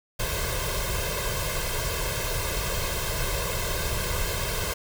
pink noise with comb filter, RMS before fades -28 dBFS, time 0.19-4.74 s, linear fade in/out 10 ms, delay 1.9 ms, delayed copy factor +0.95, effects none

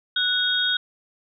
sine tone cluster, 1480 / 3307 / 3710 Hz, F#6 / G#7 / A#7, 0 / -8 / -9 cents, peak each -24 dBFS, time 0.16-0.77 s, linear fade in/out 5 ms, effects none

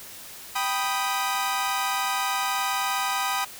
sawtooth chord, G augmented, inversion none, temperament equal, 784 / 987.8 / 1244.5 Hz, G5 / B5 / D#6, 0 / 0 / 0 cents, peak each -25 dBFS, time 0.55-3.45 s, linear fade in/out 10 ms, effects white hiss -42 dBFS RMS until 3.59 s

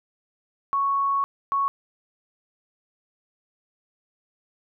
sine tone pair in turn, 1108.7 / 1108.7 Hz, C#6 / C#6, 0 / 0 cents, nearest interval unison, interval 0 cents, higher neither, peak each -20 dBFS, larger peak neither, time 0.73-1.24 / 1.52-1.68 s, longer first, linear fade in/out 0 ms, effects none

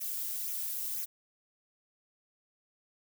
violet noise with flanger, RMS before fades -36 dBFS, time 0-1.06 s, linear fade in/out 20 ms, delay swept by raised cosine 0.22 to 2.32 ms, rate 2 Hz, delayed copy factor -0.55, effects none

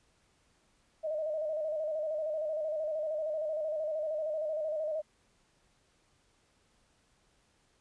sine tone with vibrato, 620 Hz, D#5, 6 cents flat, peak -31 dBFS, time 1.03-5.02 s, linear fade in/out 20 ms, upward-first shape square, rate 13 Hz, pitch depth 48 cents each way, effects pink hiss -70 dBFS RMS until 7.8 s + resampled to 22050 Hz

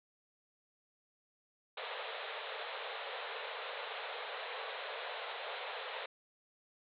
pink band-pass noise, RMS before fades -43 dBFS, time 1.77-6.06 s, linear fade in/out 5 ms, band 430 to 4000 Hz, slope 96 dB/octave, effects none

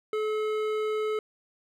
triangle tone with hard clipping, 430 Hz, A4, 40 cents flat, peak -28 dBFS, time 0.13-1.19 s, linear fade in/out 2 ms, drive 16 dB, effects none

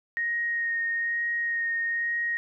sine tone with vibrato, 1864.7 Hz, A#6, in tune, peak -25 dBFS, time 0.17-2.37 s, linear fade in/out 0 ms, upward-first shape sine, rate 1.1 Hz, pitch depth 13 cents each way, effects none

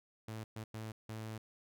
sawtooth tone bursts at uneven times, 110 Hz, A2, in tune, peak -38 dBFS, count 4, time 0.28-0.44 / 0.56-0.64 / 0.74-0.92 / 1.09-1.38 s, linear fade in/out 5 ms, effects none

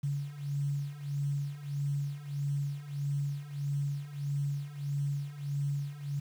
sine beating tone pair, 141 / 142.6 Hz, C#3 / C#3, +30 / +49 cents, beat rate 1.6 Hz, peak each -36 / -33 dBFS, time 0.03-6.2 s, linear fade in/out 10 ms, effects 9-bit

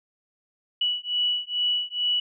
sine beating tone pair, 2944 / 2946.3 Hz, F#7 / F#7, -9 / -8 cents, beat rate 2.3 Hz, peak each -26 / -26 dBFS, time 0.81-2.2 s, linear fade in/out 5 ms, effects none

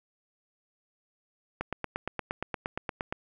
click train, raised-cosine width 0.5 ms, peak -16 dBFS, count 14, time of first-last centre 1.61-3.125 s, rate 8.58 Hz, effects none

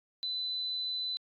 sine tone, 4007 Hz, B7, 24 cents sharp, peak -32 dBFS, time 0.23-1.17 s, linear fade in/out 0 ms, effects AAC 64 kbps

